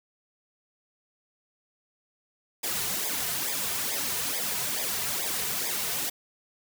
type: noise with flanger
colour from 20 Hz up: white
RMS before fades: -30 dBFS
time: 2.63-6.1 s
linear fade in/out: 10 ms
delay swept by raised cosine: 0.69 to 3.69 ms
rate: 2.3 Hz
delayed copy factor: -0.95
effects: none